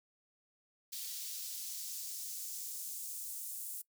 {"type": "noise with high-pass filter sweep", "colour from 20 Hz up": "white", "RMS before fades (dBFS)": -43, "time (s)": [0.92, 3.82], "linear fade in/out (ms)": 10, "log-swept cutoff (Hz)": [4000, 9000], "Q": 1.2, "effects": ["noise-tail reverb RT60 0.1 s tail -21 dB re dry"]}